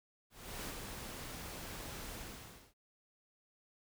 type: noise with ADSR envelope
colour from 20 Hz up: pink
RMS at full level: -42 dBFS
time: 0.3-2.74 s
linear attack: 350 ms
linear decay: 93 ms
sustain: -4 dB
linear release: 590 ms
effects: none